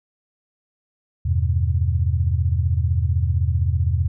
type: chord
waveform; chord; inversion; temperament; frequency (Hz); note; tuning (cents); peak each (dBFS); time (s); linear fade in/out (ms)
sine; E minor; none; equal with one note detuned; 82.41 / 98 / 126.21; E2 / G2 / B2; 0 / 0 / +38; -19 / -22 / -24; 1.25-4.08; 10
effects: none